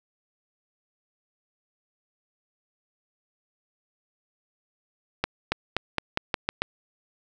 accelerating click train, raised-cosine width 0.3 ms, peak -7 dBFS, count 8, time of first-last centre 5.24-6.62 s, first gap 280 ms, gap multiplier 0.88, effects none

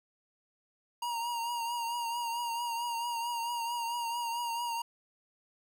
square tone with vibrato, 941 Hz, A#5, 16 cents sharp, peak -33 dBFS, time 1.02-4.82 s, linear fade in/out 5 ms, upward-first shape triangle, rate 4.5 Hz, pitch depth 45 cents each way, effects 10-bit

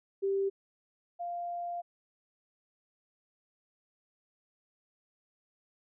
sine tone pair in turn, 392 / 696.7 Hz, G4 / F5, 0 / -4 cents, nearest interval minor seventh, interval 996 cents, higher second, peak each -27 / -34 dBFS, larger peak first, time 0.22-0.5 / 1.19-1.82 s, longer second, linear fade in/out 20 ms, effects none

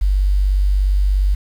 sine tone, 48.49 Hz, G1, 18 cents flat, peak -12 dBFS, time 0.01-1.35 s, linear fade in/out 10 ms, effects 7-bit

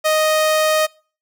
sawtooth tone, 622.3 Hz, D#5, in tune, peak -10 dBFS, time 0.04-0.87 s, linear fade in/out 20 ms, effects noise-tail reverb RT60 0.4 s tail -25 dB re dry

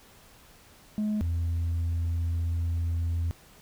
sine tone pair in turn, 212 / 84.13 Hz, G#3 / E2, +36 / +36 cents, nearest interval octave + major third, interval 1600 cents, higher first, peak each -23 dBFS, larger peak neither, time 0.98-1.21 / 1.21-3.31 s, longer second, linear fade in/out 0 ms, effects tanh soft clip ceiling -24 dBFS + pink hiss -55 dBFS RMS until 3.61 s

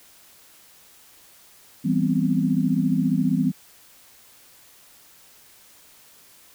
sine chord, C major seventh, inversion first, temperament equal, 164.81 / 196 / 246.9 / 261.6 Hz, E3 / G3 / B3 / C4, 0 / 0 / 0 / 0 cents, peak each -24 dBFS, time 1.84-3.52 s, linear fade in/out 20 ms, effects white hiss -52 dBFS RMS until 6.54 s

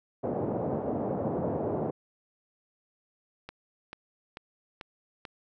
white band-pass noise, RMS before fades -31 dBFS, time 0.23-1.91 s, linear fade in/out 10 ms, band 100 to 650 Hz, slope 24 dB/octave
click train, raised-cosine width 0.3 ms, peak -24 dBFS, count 5, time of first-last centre 3.49-5.252 s, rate 2.27 Hz
effects none

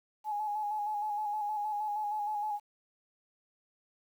sine tone with vibrato, 840 Hz, G#5, 19 cents sharp, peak -31 dBFS, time 0.24-2.6 s, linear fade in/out 50 ms, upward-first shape square, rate 6.4 Hz, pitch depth 32 cents each way, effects 10-bit

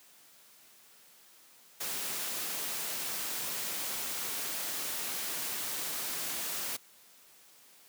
white noise, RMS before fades -36 dBFS, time 1.8-6.77 s, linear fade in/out 10 ms, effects white hiss -59 dBFS RMS until 7.88 s + high-pass 150 Hz 12 dB/octave

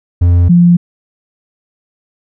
triangle / sine tone pair in turn, 87.31 / 174.02 Hz, F2 / F3, 0 / -6 cents, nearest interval octave, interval 1194 cents, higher second, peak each -3 dBFS, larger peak neither, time 0.21-0.49 / 0.49-0.77 s, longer neither, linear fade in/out 10 ms, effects none

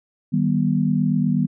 sine chord, Eb augmented, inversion none, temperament just, 155.56 / 194.45 / 243.1 Hz, Eb3 / G3 / B3, 0 / -14 / -27 cents, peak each -21 dBFS, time 0.32-1.47 s, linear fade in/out 20 ms, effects none

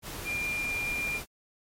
sine tone in noise, 2397 Hz, D7, 35 cents sharp, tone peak -29 dBFS, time 0.24-1.21 s, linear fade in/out 50 ms, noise pink, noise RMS -39 dBFS, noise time 0.02-1.26 s, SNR +7 dB, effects MP3 64 kbps

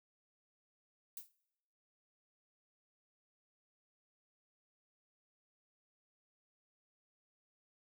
violet noise with exponential decay, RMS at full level -42 dBFS, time 1.17-1.32 s, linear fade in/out 2 ms, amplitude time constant 31 ms, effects noise-tail reverb RT60 0.9 s tail -23 dB re dry

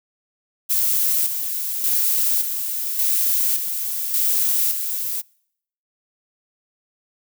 violet noise with tremolo, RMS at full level -19 dBFS, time 0.69-5.22 s, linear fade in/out 20 ms, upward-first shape square, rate 0.87 Hz, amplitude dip 50%, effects noise-tail reverb RT60 0.7 s tail -26 dB re dry

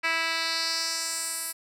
10% pulse tone with band-pass filter sweep, 328.1 Hz, E4, 8 cents flat, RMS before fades -29 dBFS, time 0.03-1.53 s, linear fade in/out 20 ms, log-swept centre 2500 to 11000 Hz, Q 2.2, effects none

